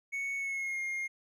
triangle tone with pitch glide, 2217 to 2130 Hz, C#7 to C7, 0 to +30 cents, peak -31 dBFS, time 0.12-1.08 s, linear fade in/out 20 ms, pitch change -70 cents, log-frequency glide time 0.37-0.8 s, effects none

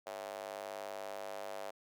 square tone with high-pass filter, 50.2 Hz, G1, 42 cents sharp, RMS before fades -44 dBFS, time 0.06-1.71 s, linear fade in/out 10 ms, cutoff 620 Hz, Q 3.8, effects none

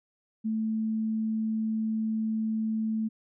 sine tone, 220 Hz, A3, in tune, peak -26 dBFS, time 0.44-3.09 s, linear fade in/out 20 ms, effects none

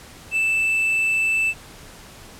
triangle tone, 2643 Hz, E7, 4 cents sharp, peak -16 dBFS, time 0.31-1.54 s, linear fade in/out 50 ms, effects pink hiss -43 dBFS RMS until 2.39 s + low-pass 12000 Hz 12 dB/octave

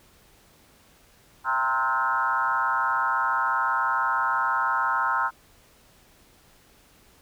sine tone with frequency modulation, 1174.7 Hz, D6, in tune, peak -21 dBFS, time 1.44-5.31 s, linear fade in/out 50 ms, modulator 126 Hz, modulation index 2.5, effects pink hiss -57 dBFS RMS until 7.21 s

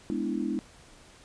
sine chord, E dominant seventh, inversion first, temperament equal, 207.7 / 246.9 / 293.7 / 329.6 Hz, G#3 / B3 / D4 / E4, 0 / 0 / 0 / 0 cents, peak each -33 dBFS, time 0.1-0.59 s, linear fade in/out 0 ms, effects pink hiss -54 dBFS RMS until 1.24 s + resampled to 22050 Hz

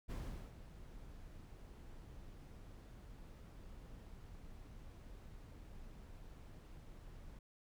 brown noise with ADSR envelope, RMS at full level -42 dBFS, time 0.08-7.39 s, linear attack 30 ms, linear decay 400 ms, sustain -12 dB, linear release 4 ms, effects none

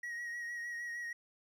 triangle tone with vibrato, 1897 Hz, A#6, 30 cents sharp, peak -37 dBFS, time 0.03-1.13 s, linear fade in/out 5 ms, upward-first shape sine, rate 6.5 Hz, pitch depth 28 cents each way, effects none

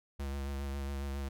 square tone with vibrato, 69.3 Hz, C#2, in tune, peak -36 dBFS, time 0.19-1.29 s, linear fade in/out 10 ms, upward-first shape sine, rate 7.3 Hz, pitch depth 30 cents each way, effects none

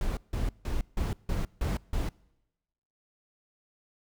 brown noise bursts, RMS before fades -29 dBFS, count 7, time 0.01-2.09 s, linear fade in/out 2 ms, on 160 ms, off 160 ms, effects noise-tail reverb RT60 1.0 s tail -25 dB re dry

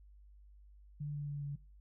sine tone with pitch steps, 146.83 / 145.48 / 144.14 / 142.81 Hz, D3 / D3 / D3 / D3, 0 / -16 / -32 / -48 cents, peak -37 dBFS, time 1-1.56 s, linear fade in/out 10 ms, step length 140 ms, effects noise-tail reverb RT60 0.4 s tail -23 dB re dry + added 50 Hz sine -56 dBFS peak until 1.8 s

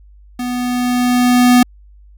square tone with level ramp, 246.9 Hz, B3, in tune, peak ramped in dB -20 to -6 dBFS, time 0.39-1.63 s, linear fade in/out 5 ms, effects added 50 Hz sine -40 dBFS peak until 2.17 s

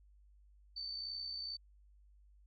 sine tone with amplitude modulation, 4549 Hz, C#8, 44 cents sharp, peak -38 dBFS, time 0.76-1.57 s, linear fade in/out 10 ms, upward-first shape sine, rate 62.2 Hz, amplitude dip 50%, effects added 50 Hz sine -61 dBFS peak until 2.46 s

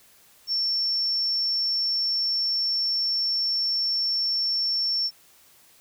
sine tone, 5430 Hz, F8, 50 cents flat, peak -22 dBFS, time 0.47-5.11 s, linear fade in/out 50 ms, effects white hiss -56 dBFS RMS until 5.8 s

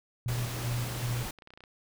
sine tone with tremolo, 120.5 Hz, B2, 42 cents flat, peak -29 dBFS, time 0.26-1.23 s, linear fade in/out 0 ms, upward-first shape square, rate 2.6 Hz, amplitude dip 55%
pink noise, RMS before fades -38 dBFS, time 0.28-1.31 s, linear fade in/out 5 ms
clicks, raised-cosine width 0.3 ms, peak -34 dBFS, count 8, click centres 1.387 / 1.422 / 1.474 / 1.505 / 1.537 / 1.575 / 1.606 / 1.638 s
effects none

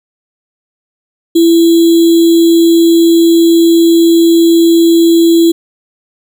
sine tone with sample-and-hold, 334 Hz, E4, 23 cents sharp, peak -3 dBFS, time 1.35-5.52 s, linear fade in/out 10 ms, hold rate 3675 Hz, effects none

